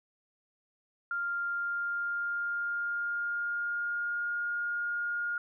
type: tone with pitch glide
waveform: sine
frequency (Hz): 1397 to 1421.4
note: F6 to F6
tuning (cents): 0 to +30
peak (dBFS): -30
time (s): 1.11-5.38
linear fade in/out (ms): 2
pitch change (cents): +30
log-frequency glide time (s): 1.42-4.32
effects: none